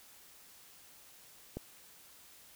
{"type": "click", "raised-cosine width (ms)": 2, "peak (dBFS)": -25, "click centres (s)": 1.57, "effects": ["white hiss -58 dBFS RMS until 2.55 s"]}